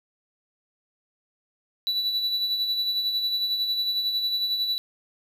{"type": "tone with tremolo", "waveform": "triangle", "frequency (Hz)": 3951, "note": "B7", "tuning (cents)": 0, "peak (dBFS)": -20, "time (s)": [1.87, 4.78], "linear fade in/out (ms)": 0, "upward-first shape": "sine", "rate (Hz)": 11, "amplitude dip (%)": 45, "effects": []}